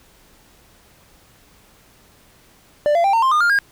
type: tone with pitch steps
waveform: triangle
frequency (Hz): 591 / 682.8 / 788.9 / 911.4 / 1053 / 1216.6 / 1405.6 / 1624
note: D5 / F5 / G5 / A#5 / C6 / D#6 / F6 / G#6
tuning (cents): +11 / -39 / +11 / -39 / +11 / -39 / +11 / -39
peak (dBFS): -11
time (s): 2.86-3.588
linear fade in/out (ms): 0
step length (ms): 91
effects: pink hiss -52 dBFS RMS until 3.71 s